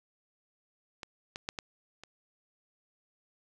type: clicks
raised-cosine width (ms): 0.2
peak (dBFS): -23 / -21 / -16 / -19 / -29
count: 5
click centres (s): 1.032 / 1.359 / 1.489 / 1.588 / 2.036
effects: none